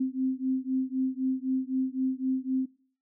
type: beating tone pair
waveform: sine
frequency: 259.3 / 263.2 Hz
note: C4 / C4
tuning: -15 / +10 cents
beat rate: 3.9 Hz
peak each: -29 dBFS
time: 0-2.66 s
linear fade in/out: 10 ms
effects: noise-tail reverb RT60 0.5 s tail -22 dB re dry